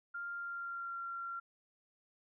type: tone with pitch glide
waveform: sine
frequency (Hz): 1396.9 to 1374.5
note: F6 to F6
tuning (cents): 0 to -28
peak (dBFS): -39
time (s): 0.14-1.4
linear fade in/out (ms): 10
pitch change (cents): -28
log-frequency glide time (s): 0.34-0.98
effects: none